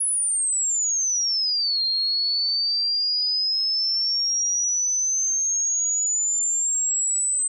sine exponential two-way sweep, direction down then up, 10480 to 4186 to 8170 Hz, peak -20 dBFS, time 0-7.48 s, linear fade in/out 10 ms, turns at 1.83 s, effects none

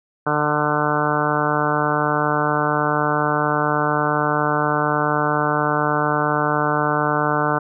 harmonic tone, 149.3 Hz, D3, 29 cents sharp, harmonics 1 / 2 / 3 / 4 / 5 / 6 / 7 / 8 / 9 / 10, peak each -26 / -26 / -26 / -26 / -26 / -26 / -26 / -26 / -26 / -26 dBFS, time 0.26-7.59 s, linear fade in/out 10 ms, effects none

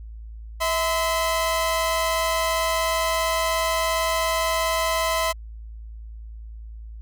sawtooth tone pair together, 649 / 1022.1 Hz, E5 / C6, -27 / -41 cents, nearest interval minor sixth, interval 786 cents, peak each -20 dBFS, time 0.6-5.33 s, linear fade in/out 20 ms, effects added 55 Hz sine -35 dBFS peak until 7.01 s

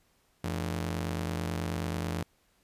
sawtooth ring-modulated tone, 128 Hz, C3, 38 cents flat, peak -24 dBFS, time 0.44-2.23 s, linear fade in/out 2 ms, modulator 39.4 Hz, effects pink hiss -69 dBFS RMS until 2.63 s + resampled to 32000 Hz

